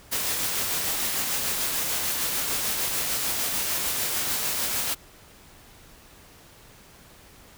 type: noise with tremolo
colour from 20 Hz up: white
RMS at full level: -26 dBFS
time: 0.11-4.95 s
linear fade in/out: 20 ms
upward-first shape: sine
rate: 6.7 Hz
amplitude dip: 25%
effects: pink hiss -51 dBFS RMS until 7.57 s